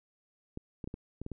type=clicks; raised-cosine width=3 ms; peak=-26 dBFS; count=7; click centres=0.574 / 0.842 / 0.875 / 0.941 / 1.216 / 1.264 / 1.317 s; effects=none